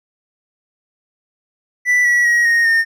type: tone with pitch steps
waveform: triangle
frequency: 1975.5 / 1937.1 / 1899.4 / 1862.5 / 1826.3 Hz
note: B6 / B6 / A#6 / A#6 / A#6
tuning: 0 / -34 / +32 / -2 / -36 cents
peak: -9 dBFS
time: 1.85-2.85 s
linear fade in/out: 50 ms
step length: 200 ms
effects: none